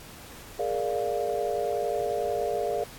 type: chord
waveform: sine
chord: Bb dominant seventh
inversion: third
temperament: equal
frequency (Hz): 415.3 / 466.2 / 587.3 / 698.5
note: Ab4 / Bb4 / D5 / F5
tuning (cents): 0 / 0 / 0 / 0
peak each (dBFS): -31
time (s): 0.59-2.84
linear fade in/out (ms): 5
effects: pink hiss -46 dBFS RMS until 2.98 s + AAC 64 kbps